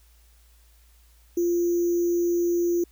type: tone with sample-and-hold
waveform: sine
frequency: 346.2 Hz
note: F4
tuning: 15 cents flat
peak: -20 dBFS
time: 1.37-2.84 s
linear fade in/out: 5 ms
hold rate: 6300 Hz
effects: added 57 Hz sine -54 dBFS peak until 2.91 s + white hiss -62 dBFS RMS until 2.91 s